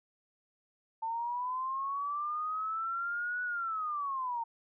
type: linear two-way sweep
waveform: sine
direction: up then down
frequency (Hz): 892 to 1480 to 908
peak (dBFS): -32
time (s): 1.02-4.44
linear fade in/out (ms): 10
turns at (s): 3.43
effects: none